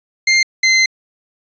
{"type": "tone pair in turn", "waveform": "sawtooth", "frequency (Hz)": [2104, 2069], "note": ["C7", "C7"], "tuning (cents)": [9, -20], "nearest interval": "unison", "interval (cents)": 29, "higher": "first", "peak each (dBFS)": -6, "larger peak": "neither", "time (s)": [[0.27, 0.43], [0.63, 0.86]], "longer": "second", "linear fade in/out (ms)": 5, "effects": ["resampled to 16000 Hz"]}